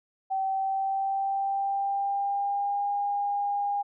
sine tone with pitch glide, 770 to 810.6 Hz, G5 to G#5, -31 to -42 cents, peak -25 dBFS, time 0.3-3.83 s, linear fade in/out 20 ms, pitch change +89 cents, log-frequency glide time 0.44-2.9 s, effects none

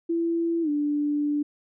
sine tone with pitch glide, 335.1 to 293.4 Hz, E4 to D4, +29 to -2 cents, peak -22 dBFS, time 0.09-1.43 s, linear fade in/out 10 ms, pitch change -231 cents, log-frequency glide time 0.62-0.69 s, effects none

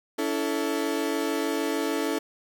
35% pulse chord, A major, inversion first, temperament equal with one note detuned, 283 / 329.6 / 440 Hz, C#4 / E4 / A4, +36 / 0 / 0 cents, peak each -28 dBFS, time 0.18-2.19 s, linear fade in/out 10 ms, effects 10-bit

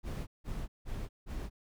brown noise bursts, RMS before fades -37 dBFS, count 4, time 0.03-1.5 s, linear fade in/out 50 ms, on 240 ms, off 170 ms, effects none

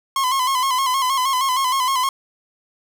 45% pulse tone with vibrato, 1046.5 Hz, C6, in tune, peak -17 dBFS, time 0.16-2.09 s, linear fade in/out 2 ms, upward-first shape square, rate 6.4 Hz, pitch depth 60 cents each way, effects none

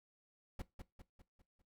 brown noise with echo, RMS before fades -41 dBFS, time 0.59-0.62 s, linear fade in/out 5 ms, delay 200 ms, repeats 5, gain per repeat -6 dB, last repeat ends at 1.62 s, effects noise-tail reverb RT60 0.2 s tail -18 dB re dry

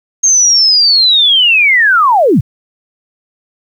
sine linear sweep, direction down, 6460 to 87.31 Hz, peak -5 dBFS, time 0.23-2.41 s, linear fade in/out 10 ms, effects 7-bit

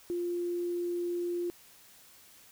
sine tone with quantisation, 349.2 Hz, F4, in tune, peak -30 dBFS, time 0.1-1.5 s, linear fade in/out 0 ms, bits 10, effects white hiss -57 dBFS RMS until 2.51 s

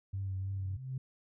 sine tone with vibrato, 96.1 Hz, G2, 34 cents flat, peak -33 dBFS, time 0.13-0.77 s, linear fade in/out 10 ms, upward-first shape triangle, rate 3.2 Hz, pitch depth 35 cents each way
sine tone with exponential growth, 130.81 Hz, C3, in tune, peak -32 dBFS, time 0.33-0.98 s, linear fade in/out 5 ms, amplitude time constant 140 ms
effects tanh soft clip ceiling -28 dBFS

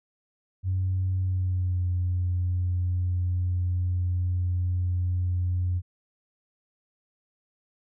sine tone with pitch glide, 93.2 to 89.77 Hz, F#2 to F2, +13 to +48 cents, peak -22 dBFS, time 0.63-5.82 s, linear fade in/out 50 ms, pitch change -65 cents, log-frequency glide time 1.2-1.88 s, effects tanh soft clip ceiling -19 dBFS

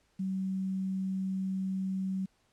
sine tone with quantisation, 190 Hz, F#3, 46 cents sharp, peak -30 dBFS, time 0.19-2.26 s, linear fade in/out 10 ms, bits 10, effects pink hiss -71 dBFS RMS until 2.52 s + low-pass 9000 Hz 12 dB/octave

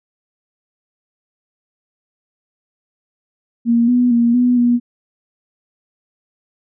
sine tone with pitch steps, 234.3 / 246.1 / 235.5 / 246.6 / 241 Hz, A#3 / B3 / A#3 / B3 / B3, +9 / -6 / +18 / -2 / -42 cents, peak -10 dBFS, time 3.65-4.8 s, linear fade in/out 50 ms, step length 230 ms, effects none

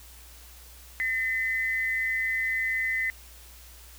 sine tone pair together, 1809.4 / 2031 Hz, A6 / B6, +48 / +48 cents, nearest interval major second, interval 200 cents, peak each -31 / -26 dBFS, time 1-3.1 s, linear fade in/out 0 ms, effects added 60 Hz sine -49 dBFS peak until 3.98 s + white hiss -51 dBFS RMS until 3.98 s

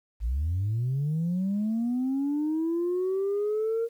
sine linear sweep, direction up, 50.9 to 466.2 Hz, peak -23 dBFS, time 0.2-3.89 s, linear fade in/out 50 ms, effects tanh soft clip ceiling -22 dBFS + 10-bit

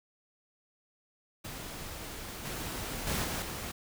pink noise with level steps, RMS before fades -42 / -38 / -32 / -35 / -39 dBFS, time 1.44-3.72 s, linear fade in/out 10 ms, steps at 2.45 / 3.07 / 3.24 / 3.42 s, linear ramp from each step 2 ms, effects none

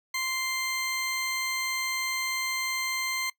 20% pulse tone pair together, 1046.5 / 2093 Hz, C6 / C7, 0 / 0 cents, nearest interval octave, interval 1200 cents, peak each -29 / -26 dBFS, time 0.14-3.3 s, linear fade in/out 5 ms, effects noise-tail reverb RT60 0.1 s tail -20 dB re dry

